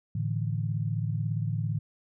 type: chord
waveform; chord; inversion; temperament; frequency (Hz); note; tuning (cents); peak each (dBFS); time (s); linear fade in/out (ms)
sine; A suspended fourth; none; equal; 110 / 146.83 / 164.81; A2 / D3 / E3; 0 / 0 / 0; -29 / -32 / -34; 0.15-1.79; 5
effects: none